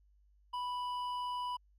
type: tone with hard clipping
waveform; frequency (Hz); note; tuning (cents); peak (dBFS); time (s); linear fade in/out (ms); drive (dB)
triangle; 987.8; B5; 0; -37; 0.53-1.57; 10; 11
effects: added 50 Hz sine -64 dBFS peak until 1.78 s